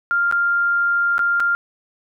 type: tone with dropouts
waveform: sine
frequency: 1396.9 Hz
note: F6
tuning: in tune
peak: -15 dBFS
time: 0.11-1.55 s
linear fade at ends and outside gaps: 0 ms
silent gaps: 0.313-0.324 / 1.181-1.192 / 1.399-1.403 s
effects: none